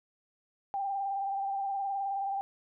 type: tone with vibrato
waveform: sine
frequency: 789 Hz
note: G5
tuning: 11 cents sharp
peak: -30 dBFS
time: 0.74-2.41 s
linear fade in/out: 0 ms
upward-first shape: sine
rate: 19 Hz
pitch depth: 34 cents each way
effects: none